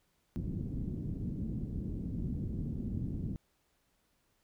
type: low-pass noise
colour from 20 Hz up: white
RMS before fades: -37 dBFS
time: 0.36-3.36 s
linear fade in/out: 0 ms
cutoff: 240 Hz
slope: 24 dB/octave
effects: pink hiss -75 dBFS RMS until 4.43 s